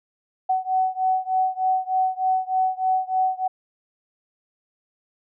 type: beating tone pair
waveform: sine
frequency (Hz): 749 / 752.3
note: F#5 / F#5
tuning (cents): +21 / +29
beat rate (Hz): 3.3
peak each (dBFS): -22 / -23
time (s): 0.49-3.48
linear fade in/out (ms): 10
effects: none